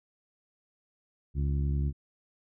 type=harmonic tone; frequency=70.4 Hz; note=C#2; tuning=27 cents sharp; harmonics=1 / 2 / 3 / 4 / 5; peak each=-27 / -31 / -41 / -44 / -47 dBFS; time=1.34-1.93 s; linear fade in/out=50 ms; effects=none